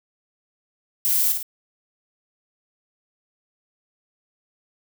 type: noise with echo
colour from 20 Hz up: violet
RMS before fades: -21 dBFS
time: 1.05-1.32 s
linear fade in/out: 0 ms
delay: 54 ms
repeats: 2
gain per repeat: -5 dB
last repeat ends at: 1.428 s
effects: none